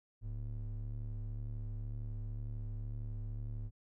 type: ring-modulated tone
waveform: triangle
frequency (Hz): 72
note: D2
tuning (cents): -34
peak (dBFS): -33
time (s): 0.21-3.71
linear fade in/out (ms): 50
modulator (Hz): 35.5
effects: none